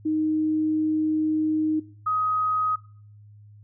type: tone pair in turn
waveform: sine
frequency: 310.8 / 1258 Hz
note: D#4 / D#6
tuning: -2 / +19 cents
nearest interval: 2 octaves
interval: 2421 cents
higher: second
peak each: -21 dBFS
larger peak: neither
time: 0.05-1.8 / 2.06-2.76 s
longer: first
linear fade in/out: 10 ms
effects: noise-tail reverb RT60 0.5 s tail -20 dB re dry + added 104 Hz sine -46 dBFS peak until 3.63 s